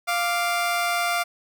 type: tone pair together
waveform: 20% pulse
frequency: 698.1 / 1174 Hz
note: F5 / D6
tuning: -1 / -1 cents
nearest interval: major sixth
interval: 900 cents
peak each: -18 / -23 dBFS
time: 0.07-1.24 s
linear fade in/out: 20 ms
effects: none